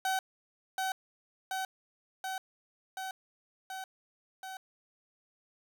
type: tone with echo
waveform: 30% pulse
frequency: 760 Hz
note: F#5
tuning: 46 cents sharp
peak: -26 dBFS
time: 0.05-0.19 s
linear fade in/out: 2 ms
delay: 730 ms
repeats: 6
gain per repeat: -2 dB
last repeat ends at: 4.57 s
effects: none